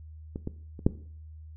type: clicks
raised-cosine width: 3 ms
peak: -21 / -19 / -28 / -7 dBFS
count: 4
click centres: 0.359 / 0.474 / 0.792 / 0.865 s
effects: noise-tail reverb RT60 0.5 s tail -17 dB re dry + added 78 Hz sine -43 dBFS peak until 1.56 s